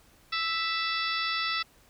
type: harmonic tone with a mistuned harmonic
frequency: 659.3 Hz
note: E5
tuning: in tune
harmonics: 2 / 3 / 4 / 5 / 6 / 7 / 8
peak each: -32 / -34 / -35 / -36 / -37 / -37 / -38 dBFS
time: 0.32-1.63 s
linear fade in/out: 10 ms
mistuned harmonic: 5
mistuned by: +77 cents
effects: pink hiss -60 dBFS RMS until 1.89 s